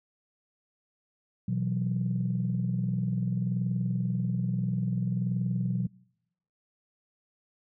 sine chord, B suspended fourth, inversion none, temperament just, 123.47 / 164.63 / 185.21 Hz, B2 / E3 / F#3, 0 / -2 / +2 cents, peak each -29 / -33 / -29 dBFS, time 1.48-5.87 s, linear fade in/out 5 ms, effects noise-tail reverb RT60 0.8 s tail -25 dB re dry + tanh soft clip ceiling -18 dBFS

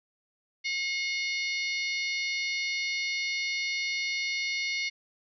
harmonic tone with a mistuned harmonic, 720 Hz, F#5, 47 cents flat, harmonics 3 / 4 / 5 / 6 / 7 / 8, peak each -30 / -40 / -40 / -36 / -43 / -42 dBFS, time 0.64-4.9 s, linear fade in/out 20 ms, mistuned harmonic 6, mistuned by +24 cents, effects none

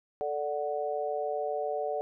sine chord, D major, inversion second, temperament equal, 440 / 587.3 / 740 Hz, A4 / D5 / F#5, 0 / 0 / 0 cents, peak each -34 / -33 / -34 dBFS, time 0.21-2.01 s, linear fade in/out 0 ms, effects none

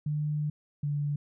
sine tone pair in turn, 149.8 / 145.54 Hz, D3 / D3, +35 / -15 cents, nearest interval unison, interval 50 cents, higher first, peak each -27 dBFS, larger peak neither, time 0.06-0.5 / 0.83-1.16 s, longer first, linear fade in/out 5 ms, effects none

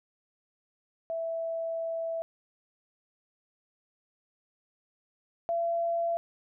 sine tone pair in turn, 659.3 / 677.1 Hz, E5 / E5, 0 / +46 cents, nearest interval unison, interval 46 cents, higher second, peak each -30 / -26 dBFS, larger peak second, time 1.1-2.22 / 5.49-6.17 s, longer first, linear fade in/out 0 ms, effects none

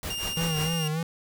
pink noise with tremolo, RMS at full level -32 dBFS, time 0.03-0.74 s, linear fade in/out 0 ms, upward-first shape triangle, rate 5.5 Hz, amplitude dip 90%
sawtooth tone, 2810 Hz, F7, 10 cents sharp, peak -27 dBFS, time 0.1-0.88 s, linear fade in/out 5 ms
square tone with vibrato, 160 Hz, D#3, 49 cents sharp, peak -27 dBFS, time 0.37-1.03 s, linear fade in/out 2 ms, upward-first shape sine, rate 3.4 Hz, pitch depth 81 cents each way
effects none

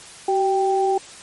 sine tone pair together, 380.6 / 784 Hz, F#4 / G5, +49 / 0 cents, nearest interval octave + minor second, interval 1251 cents, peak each -19 dBFS, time 0.28-0.98 s, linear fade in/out 5 ms, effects white hiss -41 dBFS RMS until 1.22 s + MP3 48 kbps

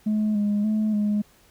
sine tone with pitch steps, 213.5 / 206.3 / 215.3 / 208.3 Hz, G#3 / G#3 / A3 / G#3, +48 / -11 / -37 / +5 cents, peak -18 dBFS, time 0.06-1.22 s, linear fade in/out 10 ms, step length 290 ms, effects tanh soft clip ceiling -18 dBFS + pink hiss -57 dBFS RMS until 1.5 s

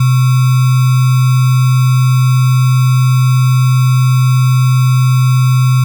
sine tone with sample-and-hold, 128 Hz, C3, 38 cents flat, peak -6 dBFS, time 0-5.84 s, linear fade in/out 5 ms, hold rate 1225 Hz, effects none

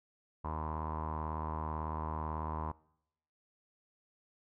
sawtooth tone with low-pass filter, 78.1 Hz, D#2, 7 cents sharp, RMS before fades -38 dBFS, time 0.44-2.72 s, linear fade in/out 10 ms, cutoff 1000 Hz, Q 8.5, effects noise-tail reverb RT60 0.8 s tail -23 dB re dry

